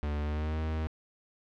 45% pulse tone with pitch glide, 74 to 78.85 Hz, D2 to D#2, +14 to +24 cents, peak -30 dBFS, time 0.03-0.87 s, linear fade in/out 0 ms, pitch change +110 cents, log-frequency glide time 0.2-0.6 s, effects low-pass 3000 Hz 12 dB/octave + 11-bit

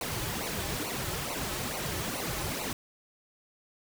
pink noise with flanger, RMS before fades -34 dBFS, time 0.01-2.73 s, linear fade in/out 2 ms, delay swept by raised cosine 0.58 to 4.38 ms, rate 2.3 Hz, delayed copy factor -0.8, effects none

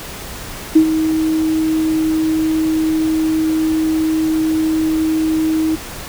sine tone with ADSR envelope, 316.8 Hz, D#4, 31 cents sharp, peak -3 dBFS, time 0.75-5.76 s, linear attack 12 ms, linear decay 85 ms, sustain -10 dB, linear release 15 ms, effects pink hiss -30 dBFS RMS until 6.08 s

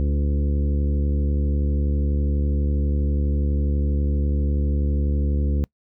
harmonic tone with a mistuned harmonic, 72.2 Hz, D2, 29 cents flat, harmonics 1 / 2 / 3 / 4 / 5 / 6 / 7, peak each -19 / -29 / -30 / -33 / -37 / -40 / -39 dBFS, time 0-5.64 s, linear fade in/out 0 ms, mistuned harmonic 5, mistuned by -18 cents, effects noise-tail reverb RT60 0.1 s tail -25 dB re dry

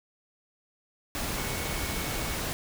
sine tone in noise, 2217 Hz, C#7, in tune, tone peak -42 dBFS, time 1.38-2.35 s, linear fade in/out 0 ms, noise pink, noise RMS -32 dBFS, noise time 1.15-2.53 s, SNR -13 dB, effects none

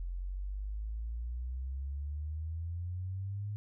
sine exponential sweep, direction up, 42.96 to 105.1 Hz, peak -35 dBFS, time 0-3.56 s, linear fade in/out 0 ms, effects none

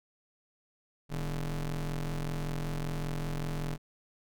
40% pulse ring-modulated tone, 86.9 Hz, F2, 8 cents flat, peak -28 dBFS, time 1.09-3.78 s, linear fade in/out 50 ms, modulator 64.3 Hz, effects none

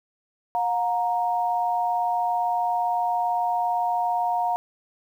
sine tone pair together, 716 / 933.7 Hz, F5 / A#5, +43 / +3 cents, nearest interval perfect fourth, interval 460 cents, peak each -23 / -25 dBFS, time 0.55-4.56 s, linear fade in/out 0 ms, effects 9-bit

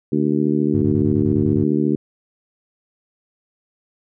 harmonic tone, 74.4 Hz, D2, 23 cents sharp, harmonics 2 / 3 / 4 / 5 / 6, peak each -23 / -20 / -20 / -22 / -31 dBFS, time 0.12-1.96 s, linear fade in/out 5 ms
triangle tone bursts, 102.2 Hz, G#2, 27 cents flat, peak -18 dBFS, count 9, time 0.74-1.637 s, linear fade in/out 5 ms, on 81 ms, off 21 ms
effects none

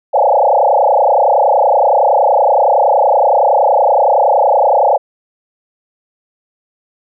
sine tone with frequency modulation, 698.5 Hz, F5, in tune, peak -7 dBFS, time 0.13-4.98 s, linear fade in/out 20 ms, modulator 30.7 Hz, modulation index 5.8, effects none

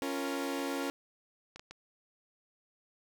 sawtooth chord, Bb minor, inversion first, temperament equal, 277.2 / 349.2 / 466.2 Hz, Db4 / F4 / Bb4, 0 / 0 / 0 cents, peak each -31 / -36 / -36 dBFS, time 0.02-0.9 s, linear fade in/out 0 ms
clicks, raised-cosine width 0.2 ms, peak -29 dBFS, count 4, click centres 0.594 / 1.56 / 1.595 / 1.71 s
effects none

